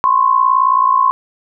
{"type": "tone pair together", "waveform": "sine", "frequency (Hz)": [1025.3, 1084], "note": ["C6", "C#6"], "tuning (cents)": [-35, -39], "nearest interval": "minor second", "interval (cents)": 96, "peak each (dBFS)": -12, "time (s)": [0.04, 1.11], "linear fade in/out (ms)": 0, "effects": []}